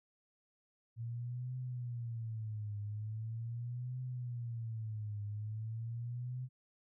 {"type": "tone with vibrato", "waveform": "sine", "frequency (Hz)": 114.6, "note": "A#2", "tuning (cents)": -29, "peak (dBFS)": -38, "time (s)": [0.96, 6.49], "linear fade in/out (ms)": 50, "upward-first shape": "triangle", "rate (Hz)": 0.41, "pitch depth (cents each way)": 190, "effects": []}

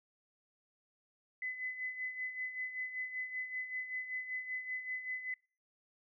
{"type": "tone with tremolo", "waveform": "sine", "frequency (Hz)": 2017, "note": "B6", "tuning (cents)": 36, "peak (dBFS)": -35, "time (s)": [1.42, 5.34], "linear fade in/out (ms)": 2, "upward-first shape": "sine", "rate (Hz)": 5.2, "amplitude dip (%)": 65, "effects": ["noise-tail reverb RT60 0.4 s tail -26 dB re dry"]}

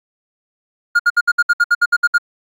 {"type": "tone bursts", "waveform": "triangle", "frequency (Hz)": 1419, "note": "F6", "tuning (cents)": 27, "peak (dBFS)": -7, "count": 12, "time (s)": [0.95, 2.182], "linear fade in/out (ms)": 10, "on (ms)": 44, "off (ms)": 64, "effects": ["AAC 48 kbps"]}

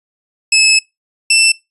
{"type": "tone pair in turn", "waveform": "20% pulse", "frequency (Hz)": [2598, 2669], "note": ["E7", "E7"], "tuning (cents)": [-26, 21], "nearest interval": "unison", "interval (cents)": 47, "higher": "second", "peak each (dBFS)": -3, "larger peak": "neither", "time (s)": [[0.52, 0.79], [1.3, 1.52]], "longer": "first", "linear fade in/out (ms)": 5, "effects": ["noise-tail reverb RT60 0.2 s tail -23 dB re dry", "resampled to 32000 Hz"]}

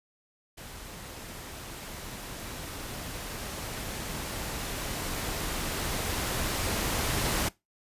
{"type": "noise with level ramp", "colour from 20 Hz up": "pink", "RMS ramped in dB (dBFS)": [-44, -28], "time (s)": [0.57, 7.49], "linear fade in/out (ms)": 10, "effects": ["noise-tail reverb RT60 0.2 s tail -21 dB re dry", "resampled to 32000 Hz"]}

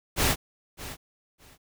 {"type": "noise with echo", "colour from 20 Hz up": "pink", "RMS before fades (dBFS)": -23, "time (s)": [0.16, 0.36], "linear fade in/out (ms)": 50, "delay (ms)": 610, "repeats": 2, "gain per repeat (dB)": -15, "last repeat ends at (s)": 1.58, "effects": []}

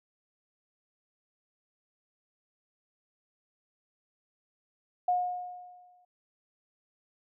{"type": "tone with exponential decay", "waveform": "sine", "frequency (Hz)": 720, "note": "F#5", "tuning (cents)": -47, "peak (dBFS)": -22, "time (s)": [5.08, 6.05], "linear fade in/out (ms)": 5, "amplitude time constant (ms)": 210, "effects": []}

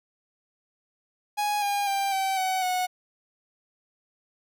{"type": "tone with pitch steps", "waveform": "45% pulse", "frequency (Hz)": [830.6, 810.2, 790.3, 771, 752, 733.6], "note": ["G#5", "G#5", "G5", "G5", "F#5", "F#5"], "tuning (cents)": [0, -43, 14, -29, 28, -15], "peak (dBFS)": -24, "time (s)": [1.37, 2.87], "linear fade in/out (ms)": 20, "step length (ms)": 250, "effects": []}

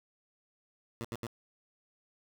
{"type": "tone bursts", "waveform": "15% pulse", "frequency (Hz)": 115.8, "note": "A#2", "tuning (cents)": -11, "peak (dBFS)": -30, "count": 3, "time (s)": [1.01, 1.267], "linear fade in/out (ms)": 0, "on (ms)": 35, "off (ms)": 76, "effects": []}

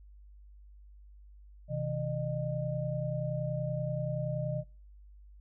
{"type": "tone cluster", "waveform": "sine", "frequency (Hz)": [129.7, 160.2, 608], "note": ["C3", "E3", "D#5"], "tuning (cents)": [-15, -49, -40], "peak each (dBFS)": [-34, -36, -36], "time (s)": [1.68, 4.64], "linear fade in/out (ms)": 50, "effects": ["noise-tail reverb RT60 0.4 s tail -26 dB re dry", "added 50 Hz sine -51 dBFS peak until 5.4 s"]}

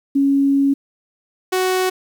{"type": "tone pair in turn", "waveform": ["sine", "sawtooth"], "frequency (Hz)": [277.2, 371.4], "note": ["C#4", "F#4"], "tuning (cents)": [0, 7], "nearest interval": "perfect fourth", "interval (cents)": 507, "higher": "second", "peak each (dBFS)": -12, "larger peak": "neither", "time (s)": [[0.15, 0.74], [1.52, 1.9]], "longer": "first", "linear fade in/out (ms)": 10, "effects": ["8-bit"]}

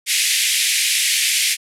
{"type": "band-pass noise", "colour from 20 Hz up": "pink", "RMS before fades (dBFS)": -18, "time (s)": [0.06, 1.57], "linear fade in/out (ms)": 50, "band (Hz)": [2000, 12000], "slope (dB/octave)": 48, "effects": []}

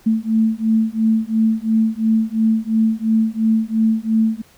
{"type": "beating tone pair", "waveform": "sine", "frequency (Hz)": [220.3, 223.2], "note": ["A3", "A3"], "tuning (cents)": [2, 25], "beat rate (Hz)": 2.9, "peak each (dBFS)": -17, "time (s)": [0.06, 4.42], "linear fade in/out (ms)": 10, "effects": ["pink hiss -51 dBFS RMS until 4.57 s"]}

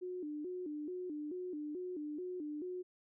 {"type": "tone with vibrato", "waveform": "sine", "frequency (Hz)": 329.6, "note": "E4", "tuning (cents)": 0, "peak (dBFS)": -39, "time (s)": [0.01, 2.83], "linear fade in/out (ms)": 20, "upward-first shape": "square", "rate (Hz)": 2.3, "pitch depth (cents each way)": 170, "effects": []}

